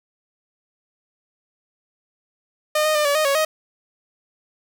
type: tone with pitch steps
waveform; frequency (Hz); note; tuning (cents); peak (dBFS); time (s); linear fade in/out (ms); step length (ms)
sawtooth; 610 / 619 / 601 / 571 / 619 / 556 / 626; D#5 / D#5 / D5 / D5 / D#5 / C#5 / D#5; -34 / -9 / +40 / -49 / -9 / +5 / +10; -13; 2.75-3.45; 5; 100
effects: none